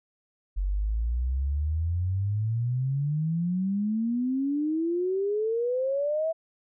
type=exponential sweep; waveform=sine; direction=up; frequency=45.58 to 659 Hz; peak=-24 dBFS; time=0.56-6.33 s; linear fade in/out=20 ms; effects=none

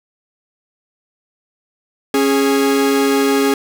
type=tone pair together; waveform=45% pulse; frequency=274.7 / 415.1 Hz; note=C#4 / G#4; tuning=-16 / -1 cents; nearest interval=perfect fifth; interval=715 cents; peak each=-15 dBFS; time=2.14-3.54 s; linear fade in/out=2 ms; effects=none

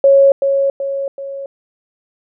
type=tone with echo; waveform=sine; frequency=551 Hz; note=C#5; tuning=11 cents flat; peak=-5 dBFS; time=0.04-0.32 s; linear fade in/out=2 ms; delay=380 ms; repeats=3; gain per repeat=-6 dB; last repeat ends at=1.46 s; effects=none

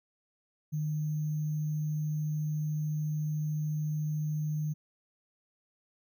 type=tone with sample-and-hold; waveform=sine; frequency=152.3 Hz; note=D#3; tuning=37 cents flat; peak=-29 dBFS; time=0.72-4.74 s; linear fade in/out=20 ms; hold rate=6300 Hz; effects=none

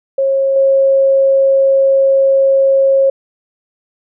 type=tone with level steps; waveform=sine; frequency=542 Hz; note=C#5; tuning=39 cents flat; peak=-10 / -7 dBFS; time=0.18-3.1 s; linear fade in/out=5 ms; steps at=0.56 s; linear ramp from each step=2 ms; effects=none

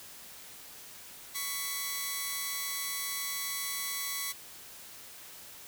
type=tone pair together; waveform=5% pulse; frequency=1115.8 / 1995 Hz; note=C#6 / B6; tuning=+11 / +17 cents; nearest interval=minor seventh; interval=1006 cents; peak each=-25 dBFS; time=1.34-4.33 s; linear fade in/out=20 ms; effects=white hiss -49 dBFS RMS until 5.67 s

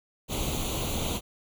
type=noise with comb filter; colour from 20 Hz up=pink; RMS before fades=-30 dBFS; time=0.28-1.21 s; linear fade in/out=50 ms; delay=0.29 ms; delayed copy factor=+0.8; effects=none

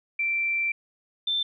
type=tone pair in turn; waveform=sine; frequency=2347 / 3555 Hz; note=D7 / A7; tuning=-2 / +17 cents; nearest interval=perfect fifth; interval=719 cents; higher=second; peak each=-23 dBFS; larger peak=neither; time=0.19-0.72 / 1.27-1.43 s; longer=first; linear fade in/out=5 ms; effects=none

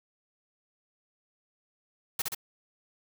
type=noise with echo; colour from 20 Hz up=white; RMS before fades=-29 dBFS; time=2.19-2.22 s; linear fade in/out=5 ms; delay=64 ms; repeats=2; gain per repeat=-3 dB; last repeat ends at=2.348 s; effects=none

